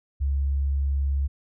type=tone; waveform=sine; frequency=69.3 Hz; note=C#2; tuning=in tune; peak=-21 dBFS; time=0.2-1.28 s; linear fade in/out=20 ms; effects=none